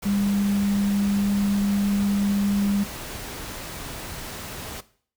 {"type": "tone in noise", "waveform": "sine", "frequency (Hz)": 201.1, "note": "G3", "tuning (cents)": 44, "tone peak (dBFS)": -20, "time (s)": [0.05, 2.84], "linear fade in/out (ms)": 10, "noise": "pink", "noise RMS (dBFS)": -35, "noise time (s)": [0.02, 4.81], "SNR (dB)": 12, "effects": ["noise-tail reverb RT60 0.5 s tail -17 dB re dry"]}